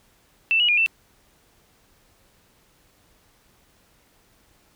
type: tone with pitch steps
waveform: sine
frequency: 2664 / 2907 / 2426 / 2671 Hz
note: E7 / F#7 / D#7 / E7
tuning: +18 / -31 / -44 / +22 cents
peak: -16 dBFS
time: 0.51-0.862 s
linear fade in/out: 0 ms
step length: 88 ms
effects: pink hiss -60 dBFS RMS until 4.75 s